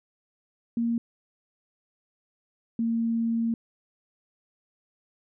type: tone pair in turn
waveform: sine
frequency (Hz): 233.1 / 229.5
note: A#3 / A#3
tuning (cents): 0 / -27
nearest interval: unison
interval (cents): 27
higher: first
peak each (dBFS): -23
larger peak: neither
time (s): 0.77-0.98 / 2.79-3.54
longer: second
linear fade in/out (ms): 2
effects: none